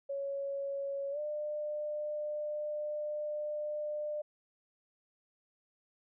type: tone with pitch glide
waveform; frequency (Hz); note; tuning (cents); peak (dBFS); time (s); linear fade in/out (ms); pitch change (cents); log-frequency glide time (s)
sine; 556 to 599.4; C#5 to D5; +5 to +35; -34; 0.09-4.22; 10; +130; 1.11-1.19
effects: none